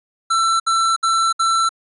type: tone bursts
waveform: square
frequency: 1339 Hz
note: E6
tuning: 27 cents sharp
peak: -15 dBFS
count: 4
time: 0.3-1.692 s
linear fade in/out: 10 ms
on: 300 ms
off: 64 ms
effects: resampled to 24000 Hz